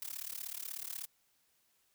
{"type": "noise with amplitude modulation", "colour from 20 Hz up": "blue", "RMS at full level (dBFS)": -39, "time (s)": [0.02, 1.06], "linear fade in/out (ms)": 0, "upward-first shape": "sine", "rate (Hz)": 36.4, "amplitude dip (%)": 95, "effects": ["white hiss -74 dBFS RMS until 1.94 s"]}